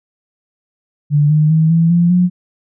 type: tone with pitch steps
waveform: sine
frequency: 146.9 / 152.87 / 159.09 / 165.56 / 172.29 / 179.29 Hz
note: D3 / D#3 / D#3 / E3 / F3 / F3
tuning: +1 / -30 / +39 / +8 / -23 / +46 cents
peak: -8 dBFS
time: 1.1-2.3 s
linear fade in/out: 50 ms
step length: 200 ms
effects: none